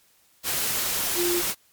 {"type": "tone in noise", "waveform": "sine", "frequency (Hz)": 350.1, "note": "F4", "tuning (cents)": 4, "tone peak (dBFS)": -23, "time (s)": [1.15, 1.43], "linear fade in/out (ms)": 50, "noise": "white", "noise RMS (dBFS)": -26, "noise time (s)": [0.43, 1.55], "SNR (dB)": 0, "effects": ["white hiss -61 dBFS RMS until 1.72 s", "MP3 96 kbps"]}